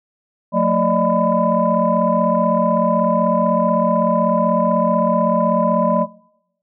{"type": "tone cluster", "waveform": "sine", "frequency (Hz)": [180.4, 225.2, 583, 619, 1003], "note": ["F#3", "A3", "D5", "D#5", "B5"], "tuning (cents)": [-44, 40, -13, -9, 26], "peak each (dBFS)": -19, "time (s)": [0.52, 6.07], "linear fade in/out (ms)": 50, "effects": ["noise-tail reverb RT60 0.8 s tail -23 dB re dry", "tanh soft clip ceiling -3 dBFS"]}